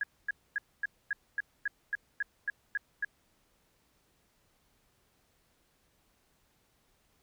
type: tone bursts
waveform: sine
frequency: 1661.2 Hz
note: G#6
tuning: in tune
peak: -28 dBFS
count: 12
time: 0.01-3.048 s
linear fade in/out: 2 ms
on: 24 ms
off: 250 ms
effects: pink hiss -71 dBFS RMS until 7.22 s